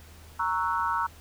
sine chord, F# dominant seventh, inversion first, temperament equal, 932.3 / 1108.7 / 1318.5 / 1480 Hz, A#5 / C#6 / E6 / F#6, 0 / 0 / 0 / 0 cents, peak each -28 / -31 / -30 / -34 dBFS, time 0.39-1.07 s, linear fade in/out 10 ms, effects added 79 Hz sine -49 dBFS peak until 1.2 s + pink hiss -53 dBFS RMS until 1.2 s

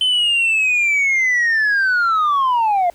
sine linear sweep, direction down, 3068 to 680 Hz, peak -11 dBFS, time 0.01-2.9 s, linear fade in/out 2 ms, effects tanh soft clip ceiling -12 dBFS + pink hiss -51 dBFS RMS until 2.94 s

